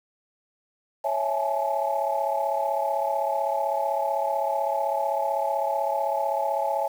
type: chord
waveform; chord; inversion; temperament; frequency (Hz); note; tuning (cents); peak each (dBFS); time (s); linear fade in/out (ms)
sine; A major seventh; first; equal with one note detuned; 554.4 / 659.3 / 830.6 / 866.4; C#5 / E5 / G#5 / A5; 0 / 0 / 0 / -27; -28; 1.04-6.88; 10
effects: tanh soft clip ceiling -13 dBFS + 8-bit